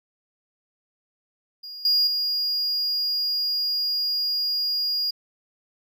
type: tone with level steps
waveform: triangle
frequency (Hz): 4850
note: D#8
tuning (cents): -45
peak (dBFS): -34 / -16 / -21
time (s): 1.63-5.11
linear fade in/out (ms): 10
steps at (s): 1.85 / 2.07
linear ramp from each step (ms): 2
effects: none